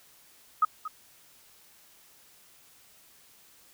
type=tone with echo; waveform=sine; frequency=1262 Hz; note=D#6; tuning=24 cents sharp; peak=-18 dBFS; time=0.62-0.65 s; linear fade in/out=5 ms; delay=230 ms; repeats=1; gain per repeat=-14 dB; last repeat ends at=0.88 s; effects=white hiss -58 dBFS RMS until 3.73 s